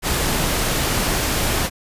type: noise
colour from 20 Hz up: pink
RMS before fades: -20 dBFS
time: 0.02-1.7 s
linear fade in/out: 50 ms
effects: resampled to 32000 Hz